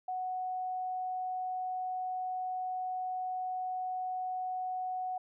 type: tone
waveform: sine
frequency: 740 Hz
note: F#5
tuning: in tune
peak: -33 dBFS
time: 0.08-5.18 s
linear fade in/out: 5 ms
effects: none